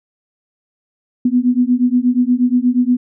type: beating tone pair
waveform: sine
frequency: 243.4 / 251.8 Hz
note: B3 / B3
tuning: -25 / +34 cents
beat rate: 8.4 Hz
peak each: -14 dBFS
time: 1.25-2.97 s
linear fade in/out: 5 ms
effects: none